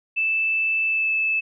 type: tone with pitch glide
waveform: sine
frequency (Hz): 2637 to 2619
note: E7 to E7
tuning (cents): 0 to -12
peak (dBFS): -19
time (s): 0.16-1.41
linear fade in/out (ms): 20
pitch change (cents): -12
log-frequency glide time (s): 0.87-1.11
effects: none